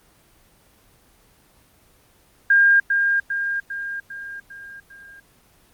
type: tone with echo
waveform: sine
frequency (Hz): 1609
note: G6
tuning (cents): +45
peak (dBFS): -11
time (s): 2.5-2.8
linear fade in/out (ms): 5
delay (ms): 400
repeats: 6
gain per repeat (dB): -5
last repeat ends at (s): 5.2
effects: pink hiss -56 dBFS RMS until 5.73 s + Opus 24 kbps